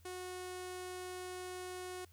sawtooth tone with low-pass filter, 365.2 Hz, F#4, 23 cents flat, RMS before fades -45 dBFS, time 0.05-2.05 s, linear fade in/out 5 ms, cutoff 10000 Hz, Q 2.1, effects added 85 Hz sine -60 dBFS peak until 2.12 s + white hiss -70 dBFS RMS until 2.12 s

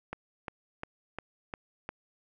click train, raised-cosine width 0.5 ms, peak -21 dBFS, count 6, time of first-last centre 0.13-1.891 s, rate 2.84 Hz, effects none

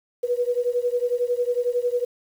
sine beating tone pair, 483.1 / 494.1 Hz, B4 / B4, -38 / +1 cents, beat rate 11 Hz, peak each -23 / -24 dBFS, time 0.23-2.05 s, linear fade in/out 10 ms, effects 8-bit

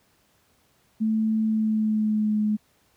sine tone with pitch glide, 219.3 to 212.1 Hz, A3 to G#3, -6 to +37 cents, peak -20 dBFS, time 1-2.57 s, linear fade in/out 20 ms, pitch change -57 cents, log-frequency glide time 1.44-2.4 s, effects pink hiss -64 dBFS RMS until 2.96 s + high-pass 60 Hz 12 dB/octave

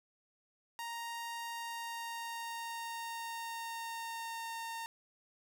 sawtooth tone with pitch glide, 932.3 to 915.8 Hz, A#5 to A#5, 0 to -31 cents, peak -36 dBFS, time 0.79-4.86 s, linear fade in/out 0 ms, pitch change -31 cents, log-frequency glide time 1.43-4.49 s, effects none

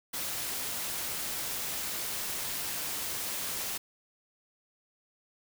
white noise, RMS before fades -35 dBFS, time 0.13-3.78 s, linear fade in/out 10 ms, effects none

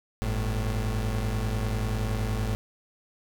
35% pulse tone pair together, 49.81 / 110 Hz, G1 / A2, +28 / 0 cents, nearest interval octave + major second, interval 1372 cents, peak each -27 dBFS, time 0.22-2.55 s, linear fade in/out 0 ms, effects none

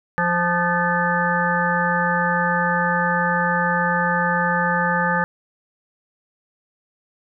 harmonic tone with a mistuned harmonic, 174.61 Hz, F3, in tune, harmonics 1 / 3 / 5 / 7 / 9 / 10, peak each -24 / -26 / -23 / -25 / -26 / -23 dBFS, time 0.18-5.24 s, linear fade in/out 0 ms, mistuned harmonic 9, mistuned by -53 cents, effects none

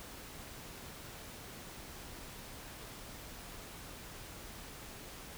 silence, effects pink hiss -49 dBFS RMS until 5.37 s

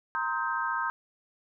sine chord, C minor seventh, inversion third, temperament equal with one note detuned, 932.3 / 1046.5 / 1268.5 / 1568 Hz, Bb5 / C6 / Eb6 / G6, 0 / 0 / +33 / 0 cents, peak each -33 / -34 / -33 / -32 dBFS, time 0.15-0.9 s, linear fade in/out 0 ms, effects none

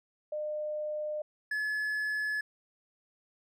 sine / triangle tone pair in turn, 605 / 1711.2 Hz, D#5 / A6, -49 / -49 cents, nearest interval octave + tritone, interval 1800 cents, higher second, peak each -32 / -28 dBFS, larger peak second, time 0.32-1.22 / 1.51-2.41 s, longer neither, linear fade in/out 5 ms, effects none

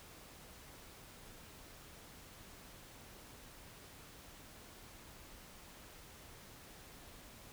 silence, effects pink hiss -56 dBFS RMS until 7.52 s

